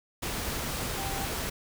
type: tone in noise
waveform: sine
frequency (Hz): 784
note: G5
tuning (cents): 0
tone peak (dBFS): -37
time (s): 0.97-1.26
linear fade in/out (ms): 10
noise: pink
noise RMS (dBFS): -33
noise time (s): 0.22-1.5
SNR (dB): -7
effects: none